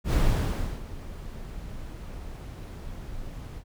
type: noise with ADSR envelope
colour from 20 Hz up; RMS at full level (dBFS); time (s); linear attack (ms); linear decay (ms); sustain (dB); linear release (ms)
brown; -20; 0.04-3.64; 91; 670; -18; 64
effects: none